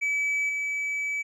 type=tone with level steps; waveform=triangle; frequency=2293 Hz; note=D7; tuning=42 cents flat; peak=-22 / -25 dBFS; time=0.01-1.23 s; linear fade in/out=20 ms; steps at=0.49 s; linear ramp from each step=2 ms; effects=resampled to 24000 Hz